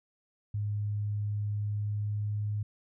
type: tone with pitch glide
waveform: sine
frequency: 103.83 to 104.55 Hz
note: G#2 to G#2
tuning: 0 to +12 cents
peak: -29 dBFS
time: 0.54-2.63 s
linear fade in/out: 5 ms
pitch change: +12 cents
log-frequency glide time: 1.54-2.45 s
effects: none